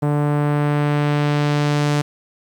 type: tone with low-pass filter sweep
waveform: sawtooth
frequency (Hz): 146.83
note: D3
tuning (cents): 0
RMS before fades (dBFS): -18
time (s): 0.02-2.02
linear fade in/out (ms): 10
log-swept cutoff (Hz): 960 to 8100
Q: 0.8
effects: 8-bit